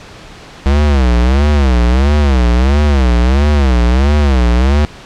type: tone with vibrato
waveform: square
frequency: 66.4 Hz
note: C2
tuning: 26 cents sharp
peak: -8 dBFS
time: 0.66-4.85 s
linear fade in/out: 0 ms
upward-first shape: sine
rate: 1.5 Hz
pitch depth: 200 cents each way
effects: pink hiss -34 dBFS RMS until 5.05 s + low-pass 5000 Hz 12 dB/octave